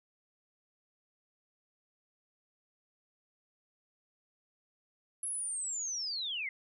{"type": "linear sweep", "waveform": "sine", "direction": "down", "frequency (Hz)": [10930, 2002], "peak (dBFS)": -34, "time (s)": [5.23, 6.49], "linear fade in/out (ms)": 2, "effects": []}